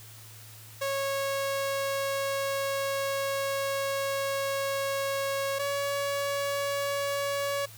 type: tone pair in turn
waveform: sawtooth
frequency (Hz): 550 / 562.9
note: C#5 / C#5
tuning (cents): -14 / +26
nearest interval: unison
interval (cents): 40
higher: second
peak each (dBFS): -24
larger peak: neither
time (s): 0.81-5.59 / 5.59-7.66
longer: first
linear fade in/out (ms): 10
effects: added 109 Hz sine -49 dBFS peak until 7.77 s + white hiss -50 dBFS RMS until 7.77 s